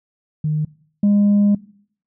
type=tone pair in turn; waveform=sine; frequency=153 / 204.2 Hz; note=D#3 / G#3; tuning=-29 / -29 cents; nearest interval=perfect fourth; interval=500 cents; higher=second; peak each=-16 / -9 dBFS; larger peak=second; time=0.44-0.65 / 1.03-1.55 s; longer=second; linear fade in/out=5 ms; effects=noise-tail reverb RT60 0.6 s tail -22 dB re dry + tanh soft clip ceiling -10 dBFS